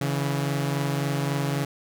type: tone pair together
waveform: sawtooth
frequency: 140.2 / 163.88 Hz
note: C#3 / E3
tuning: +20 / -10 cents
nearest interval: minor third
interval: 270 cents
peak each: -21 / -26 dBFS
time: 0.01-1.65 s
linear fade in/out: 5 ms
effects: none